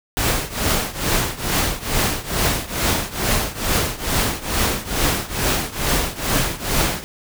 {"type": "noise with tremolo", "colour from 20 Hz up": "pink", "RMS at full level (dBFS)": -17, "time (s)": [0.17, 7.04], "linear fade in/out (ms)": 0, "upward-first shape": "triangle", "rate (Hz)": 2.3, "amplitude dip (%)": 90, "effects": []}